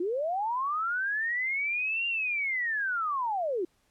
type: linear two-way sweep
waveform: sine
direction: up then down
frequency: 329.6 to 2800 to 329.6 Hz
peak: -27 dBFS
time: 0-3.65 s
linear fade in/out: 5 ms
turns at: 2.07 s
effects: pink hiss -70 dBFS RMS until 3.9 s + low-pass 12000 Hz 12 dB/octave